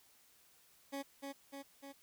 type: tone with echo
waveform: 20% pulse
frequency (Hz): 277.2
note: C#4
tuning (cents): 0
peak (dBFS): -35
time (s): 0.92-1.03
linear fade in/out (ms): 20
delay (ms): 300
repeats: 3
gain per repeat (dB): -3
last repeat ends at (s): 1.93
effects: white hiss -67 dBFS RMS until 2.02 s